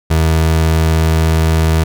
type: tone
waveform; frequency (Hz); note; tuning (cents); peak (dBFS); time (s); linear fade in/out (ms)
30% pulse; 80.3; E2; -45; -7; 0.1-1.84; 10
effects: none